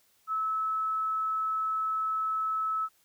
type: tone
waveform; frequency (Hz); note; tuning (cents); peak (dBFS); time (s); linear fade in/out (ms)
sine; 1300; E6; -24; -27; 0.27-2.89; 50
effects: white hiss -67 dBFS RMS until 3.04 s